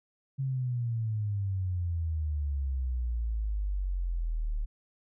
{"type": "exponential sweep", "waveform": "sine", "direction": "down", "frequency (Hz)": [136.9, 36.42], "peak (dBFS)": -28, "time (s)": [0.38, 4.66], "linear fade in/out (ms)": 20, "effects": []}